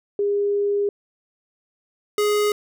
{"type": "tone pair in turn", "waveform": ["sine", "square"], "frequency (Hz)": [406.2, 416.9], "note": ["G#4", "G#4"], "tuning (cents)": [-38, 7], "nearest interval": "unison", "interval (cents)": 45, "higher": "second", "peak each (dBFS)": -18, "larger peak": "neither", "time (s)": [[0.19, 0.89], [2.18, 2.52]], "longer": "first", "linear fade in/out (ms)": 2, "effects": []}